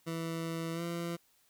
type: tone with pitch glide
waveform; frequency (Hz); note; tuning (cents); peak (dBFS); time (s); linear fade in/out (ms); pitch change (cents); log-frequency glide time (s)
20% pulse; 164.6 to 170.21; E3 to F3; -2 to -44; -30; 0.06-1.17; 20; +58; 0.73-0.82
effects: white hiss -69 dBFS RMS until 1.49 s